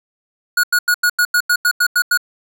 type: tone bursts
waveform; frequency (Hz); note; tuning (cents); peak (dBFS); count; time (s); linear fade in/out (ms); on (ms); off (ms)
square; 1450; F#6; -35; -12; 11; 0.57-2.175; 5; 65; 89
effects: none